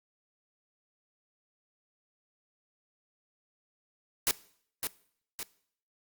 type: noise with echo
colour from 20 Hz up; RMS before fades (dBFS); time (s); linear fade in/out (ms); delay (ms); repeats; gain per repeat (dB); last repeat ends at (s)
white; -26; 4.27-4.31; 0; 560; 2; -6; 5.43
effects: noise-tail reverb RT60 0.6 s tail -20 dB re dry + Opus 48 kbps